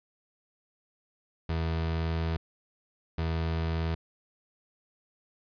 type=tone bursts at uneven times; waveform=30% pulse; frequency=81.8 Hz; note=E2; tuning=13 cents flat; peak=-25 dBFS; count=2; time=1.49-2.37 / 3.18-3.95 s; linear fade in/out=5 ms; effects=resampled to 11025 Hz